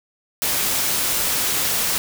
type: noise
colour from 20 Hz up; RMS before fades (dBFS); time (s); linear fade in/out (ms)
white; -21; 0.42-1.98; 0
effects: none